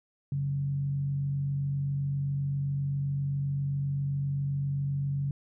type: tone with frequency modulation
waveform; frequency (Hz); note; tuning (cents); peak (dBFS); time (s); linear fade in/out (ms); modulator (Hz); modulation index
sine; 140; C#3; +18; -27; 0.32-5.31; 2; 47.6; 0.3
effects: none